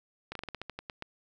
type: slowing click train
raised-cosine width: 0.3 ms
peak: -22 dBFS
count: 11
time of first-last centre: 0.32-1.024 s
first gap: 33 ms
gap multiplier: 1.16
effects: none